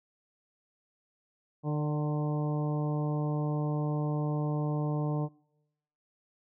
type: harmonic tone with a mistuned harmonic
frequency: 150 Hz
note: D3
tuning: 37 cents sharp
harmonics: 1 / 2 / 3 / 4 / 5 / 6 / 7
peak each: -29 / -35 / -39 / -41 / -43 / -45 / -46 dBFS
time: 1.63-5.29 s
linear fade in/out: 50 ms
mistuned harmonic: 4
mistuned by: -22 cents
effects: noise-tail reverb RT60 0.9 s tail -26 dB re dry